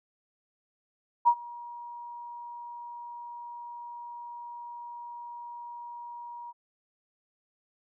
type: tone with ADSR envelope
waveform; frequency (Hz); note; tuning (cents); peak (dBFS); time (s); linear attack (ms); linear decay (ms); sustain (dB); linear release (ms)
sine; 953; A#5; +38; -15; 1.25-6.53; 27; 67; -24; 33
effects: none